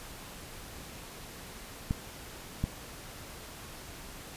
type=clicks; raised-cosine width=5 ms; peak=-16 dBFS; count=2; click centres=1.909 / 2.64 s; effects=pink hiss -46 dBFS RMS until 4.36 s + resampled to 32000 Hz